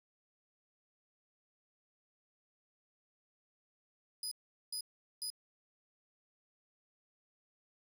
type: tone bursts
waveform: 25% pulse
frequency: 4978 Hz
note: D#8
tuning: in tune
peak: -33 dBFS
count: 3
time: 4.23-5.302 s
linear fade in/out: 2 ms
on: 84 ms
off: 410 ms
effects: none